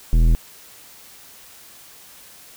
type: tone with tanh clipping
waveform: sine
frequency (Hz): 41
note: E1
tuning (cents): -9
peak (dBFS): -13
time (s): 0.13-0.35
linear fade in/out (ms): 0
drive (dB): 13
effects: white hiss -45 dBFS RMS until 2.56 s